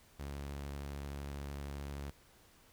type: tone with vibrato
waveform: sawtooth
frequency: 70.6 Hz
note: C#2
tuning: 32 cents sharp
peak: -37 dBFS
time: 0.19-2.11 s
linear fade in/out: 10 ms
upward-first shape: sine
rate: 13 Hz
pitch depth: 20 cents each way
effects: pink hiss -64 dBFS RMS until 2.72 s